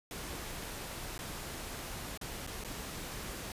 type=noise with dropouts; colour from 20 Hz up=pink; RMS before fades=-42 dBFS; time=0.11-3.52 s; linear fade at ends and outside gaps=1 ms; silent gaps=1.179-1.19 / 2.175-2.213 / 2.466-2.474 / 2.638-2.647 s; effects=resampled to 32000 Hz